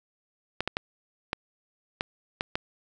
clicks, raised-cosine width 0.3 ms, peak -11 dBFS, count 7, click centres 0.606 / 0.676 / 0.769 / 1.331 / 2.009 / 2.409 / 2.555 s, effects none

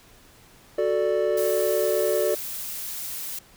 triangle chord, D major, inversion first, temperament equal, 370 / 440 / 587.3 Hz, F#4 / A4 / D5, 0 / 0 / 0 cents, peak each -24 / -23 / -22 dBFS, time 0.78-2.35 s, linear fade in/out 5 ms
blue noise, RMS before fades -33 dBFS, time 1.37-3.39 s, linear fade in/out 5 ms
effects pink hiss -53 dBFS RMS until 3.56 s

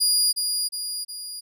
25% pulse tone with echo, 4857 Hz, D#8, 43 cents flat, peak -13 dBFS, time 0-0.33 s, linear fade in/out 20 ms, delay 360 ms, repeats 3, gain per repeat -5 dB, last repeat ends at 1.41 s, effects none

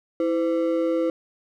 triangle ring-modulated tone, 419 Hz, G#4, 15 cents sharp, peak -15 dBFS, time 0.2-1.1 s, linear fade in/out 2 ms, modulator 90.9 Hz, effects none

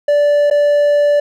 triangle tone with dropouts, 583 Hz, D5, 13 cents flat, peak -7 dBFS, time 0.08-1.2 s, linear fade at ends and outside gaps 5 ms, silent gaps 0.501-0.51 s, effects none

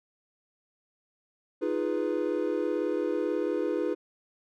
triangle chord, F half-diminished seventh, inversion third, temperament equal, 311.1 / 349.2 / 415.3 / 493.9 Hz, Eb4 / F4 / Ab4 / Cb5, 0 / 0 / 0 / 0 cents, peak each -30 dBFS, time 1.61-3.95 s, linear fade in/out 20 ms, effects none

